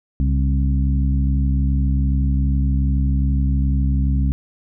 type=harmonic tone with a mistuned harmonic; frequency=67.2 Hz; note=C2; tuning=47 cents sharp; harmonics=1 / 2 / 3 / 4; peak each=-16 / -22 / -26 / -28 dBFS; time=0.2-4.32 s; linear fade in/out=0 ms; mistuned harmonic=2; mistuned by=+59 cents; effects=none